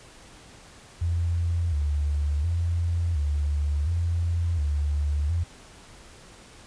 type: tone with vibrato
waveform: sine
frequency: 79 Hz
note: D#2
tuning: 27 cents sharp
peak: -22 dBFS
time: 1.01-5.44 s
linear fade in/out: 10 ms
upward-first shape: square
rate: 0.7 Hz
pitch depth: 130 cents each way
effects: pink hiss -49 dBFS RMS until 6.66 s + resampled to 22050 Hz